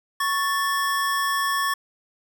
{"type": "tone pair together", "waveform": "square", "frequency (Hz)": [1109.5, 1760], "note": ["C#6", "A6"], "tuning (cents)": [1, 0], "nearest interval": "minor sixth", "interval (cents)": 799, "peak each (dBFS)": [-24, -26], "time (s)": [0.2, 1.74], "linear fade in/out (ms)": 5, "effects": []}